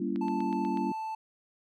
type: chord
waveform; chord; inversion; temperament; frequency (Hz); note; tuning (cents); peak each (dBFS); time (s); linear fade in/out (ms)
sine; G diminished seventh; none; just; 196 / 235.2 / 282.2 / 338.7; G3 / Bb3 / Db4 / Fb4; 0 / +16 / +31 / +47; -34; 0-0.92; 5
type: click train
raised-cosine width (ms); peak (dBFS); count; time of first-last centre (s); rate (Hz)
0.3; -30; 6; 0.16-0.773; 8.16
type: tone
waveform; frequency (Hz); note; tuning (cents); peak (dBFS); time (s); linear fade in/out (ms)
triangle; 880; A5; 0; -31; 0.21-1.15; 5
effects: none